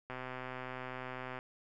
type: click train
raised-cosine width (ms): 0.5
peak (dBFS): -27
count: 166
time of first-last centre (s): 0.1-1.389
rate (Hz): 128
effects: none